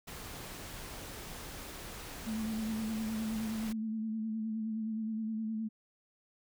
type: noise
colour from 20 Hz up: pink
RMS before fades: -45 dBFS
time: 0.07-3.73 s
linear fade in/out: 10 ms
type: tone with vibrato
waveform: sine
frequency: 220 Hz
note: A3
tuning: in tune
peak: -33 dBFS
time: 2.26-5.69 s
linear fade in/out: 20 ms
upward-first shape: sine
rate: 9.6 Hz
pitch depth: 35 cents each way
effects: none